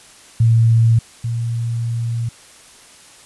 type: tone pair in turn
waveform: sine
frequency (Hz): 114.4 / 116.74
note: A#2 / A#2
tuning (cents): -32 / +3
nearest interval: unison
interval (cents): 35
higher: second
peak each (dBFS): -9 / -18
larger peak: first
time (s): 0.4-0.99 / 1.24-2.29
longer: second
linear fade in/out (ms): 5
effects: white hiss -44 dBFS RMS until 3.25 s + resampled to 24000 Hz